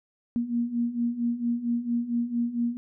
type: beating tone pair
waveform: sine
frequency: 234.4 / 238.8 Hz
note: A#3 / A#3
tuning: +10 / +42 cents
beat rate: 4.4 Hz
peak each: -30 / -26 dBFS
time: 0.36-2.77 s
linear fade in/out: 0 ms
effects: none